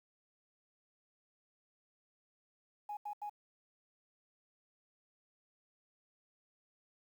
sine tone bursts, 830.6 Hz, G#5, in tune, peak -38 dBFS, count 3, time 2.89-3.296 s, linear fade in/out 5 ms, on 80 ms, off 83 ms, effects tanh soft clip ceiling -35 dBFS + 11-bit

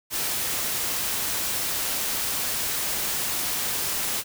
white noise, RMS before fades -27 dBFS, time 0.1-4.24 s, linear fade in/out 50 ms, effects none

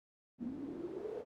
pink noise with band-pass filter sweep, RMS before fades -43 dBFS, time 0.38-1.25 s, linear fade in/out 50 ms, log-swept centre 230 to 490 Hz, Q 7.9, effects none

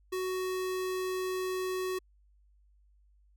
square tone, 371.5 Hz, F#4, 7 cents sharp, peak -32 dBFS, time 0.12-1.99 s, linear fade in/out 10 ms, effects added 50 Hz sine -61 dBFS peak until 3.36 s

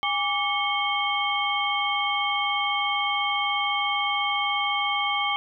sine tone cluster, 816 / 1159 / 2192 / 3157 Hz, G#5 / D6 / C#7 / G7, -31 / -23 / -20 / +12 cents, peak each -28 dBFS, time 0.03-5.36 s, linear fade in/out 0 ms, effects none

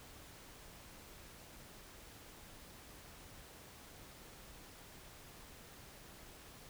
silence, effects pink hiss -56 dBFS RMS until 6.69 s

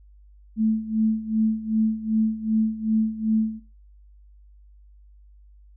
sine tone with tremolo, 219.4 Hz, A3, 5 cents flat, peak -17 dBFS, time 0.56-3.6 s, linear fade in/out 50 ms, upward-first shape sine, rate 2.6 Hz, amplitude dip 85%, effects noise-tail reverb RT60 0.3 s tail -18 dB re dry + added 50 Hz sine -48 dBFS peak until 5.76 s

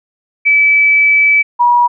sine tone pair in turn, 2302 / 964 Hz, D7 / B5, -35 / -42 cents, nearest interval octave + minor third, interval 1507 cents, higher first, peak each -6 dBFS, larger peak neither, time 0.45-1.43 / 1.59-1.88 s, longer first, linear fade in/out 20 ms, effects none

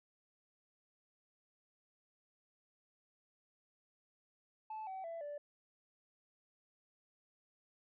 sine tone with pitch steps, 870 / 761.8 / 667 / 584 Hz, A5 / G5 / E5 / D5, -20 / -50 / +20 / -10 cents, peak -40 dBFS, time 4.7-5.38 s, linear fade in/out 5 ms, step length 170 ms, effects tanh soft clip ceiling -40 dBFS

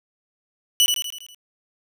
sawtooth tone with echo, 2960 Hz, F#7, in tune, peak -10 dBFS, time 0.8-0.86 s, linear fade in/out 0 ms, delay 81 ms, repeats 6, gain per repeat -5 dB, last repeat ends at 1.346 s, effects none

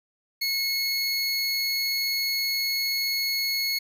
square tone pair together, 2183 / 4366 Hz, C#7 / C#8, -27 / -27 cents, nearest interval octave, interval 1200 cents, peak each -30 / -26 dBFS, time 0.41-3.79 s, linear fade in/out 10 ms, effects none

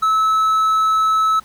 triangle tone, 1300 Hz, E6, 24 cents flat, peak -11 dBFS, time 0.02-1.4 s, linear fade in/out 10 ms, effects pink hiss -48 dBFS RMS until 1.44 s

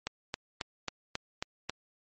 click train, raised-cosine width 0.2 ms, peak -15 dBFS, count 7, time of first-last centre 0.07-1.696 s, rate 3.69 Hz, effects MP3 32 kbps

